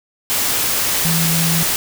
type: tone in noise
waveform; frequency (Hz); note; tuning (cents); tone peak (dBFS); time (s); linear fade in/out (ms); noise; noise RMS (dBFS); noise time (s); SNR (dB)
sine; 164.81; E3; 0; -17; 1.05-1.63; 0; white; -18; 0.3-1.76; -2
effects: none